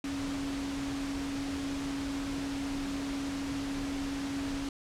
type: tone in noise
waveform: sine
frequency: 277.2 Hz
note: C#4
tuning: in tune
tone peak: -33 dBFS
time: 0.04-4.69 s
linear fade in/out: 2 ms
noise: pink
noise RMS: -40 dBFS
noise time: 0.04-4.69 s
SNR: +4 dB
effects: low-pass 7000 Hz 12 dB/octave

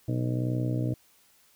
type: harmonic tone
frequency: 61.7 Hz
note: B1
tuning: 1 cent flat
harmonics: 2 / 3 / 4 / 5 / 6 / 7 / 8 / 9 / 10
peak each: -27 / -39 / -36 / -33 / -46 / -45 / -41 / -47 / -42 dBFS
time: 0.08-0.94 s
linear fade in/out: 5 ms
effects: white hiss -62 dBFS RMS until 1.55 s

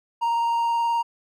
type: tone with vibrato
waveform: triangle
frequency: 932.3 Hz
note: A#5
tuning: in tune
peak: -18 dBFS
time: 0.21-1.03 s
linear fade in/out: 20 ms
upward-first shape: triangle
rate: 19 Hz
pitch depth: 14 cents each way
effects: none

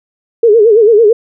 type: tone with vibrato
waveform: sine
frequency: 438.3 Hz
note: A4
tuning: 7 cents flat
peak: -3 dBFS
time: 0.43-1.13 s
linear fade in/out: 5 ms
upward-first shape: sine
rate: 9 Hz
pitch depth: 130 cents each way
effects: none

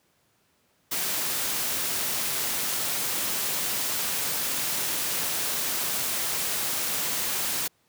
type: noise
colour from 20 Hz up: white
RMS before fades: -28 dBFS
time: 0.91-7.68 s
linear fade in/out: 10 ms
effects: pink hiss -67 dBFS RMS until 7.88 s + high-pass 100 Hz 12 dB/octave

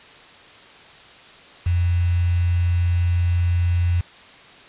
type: tone with quantisation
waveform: sine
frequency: 87.4 Hz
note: F2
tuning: 2 cents sharp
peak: -16 dBFS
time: 1.66-4.01 s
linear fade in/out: 5 ms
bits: 6
effects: white hiss -45 dBFS RMS until 4.68 s + resampled to 8000 Hz

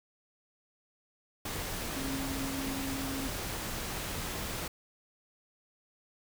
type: tone in noise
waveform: sine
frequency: 270.4 Hz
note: C#4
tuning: 43 cents flat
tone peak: -36 dBFS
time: 1.96-3.28 s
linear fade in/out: 5 ms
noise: pink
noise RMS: -37 dBFS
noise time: 1.45-4.68 s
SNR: -2 dB
effects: none

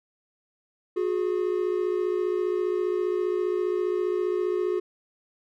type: tone pair together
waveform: triangle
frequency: 362.9 / 417.9 Hz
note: F#4 / G#4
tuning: -34 / +11 cents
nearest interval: major second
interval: 245 cents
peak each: -23 / -26 dBFS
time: 0.96-4.8 s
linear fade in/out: 10 ms
effects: none

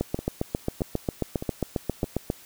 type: two click trains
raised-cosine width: 2 ms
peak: -18 / -11 dBFS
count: 4 / 18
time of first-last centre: 0.19-2.042 / 0.01-2.301 s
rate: 1.62 / 7.42 Hz
effects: white hiss -50 dBFS RMS until 2.45 s

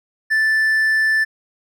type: tone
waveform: triangle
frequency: 1760 Hz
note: A6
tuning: in tune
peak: -12 dBFS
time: 0.3-1.25 s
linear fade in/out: 20 ms
effects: none

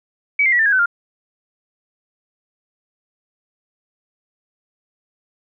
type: tone with pitch steps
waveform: sine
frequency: 2275 / 2098 / 1935.3 / 1784.9 / 1646.3 / 1518.4 / 1400.4 Hz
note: C#7 / C7 / B6 / A6 / G#6 / F#6 / F6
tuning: +44 / +4 / -36 / +24 / -16 / +44 / +4 cents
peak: -12 dBFS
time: 0.39-0.859 s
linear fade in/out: 5 ms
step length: 67 ms
effects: none

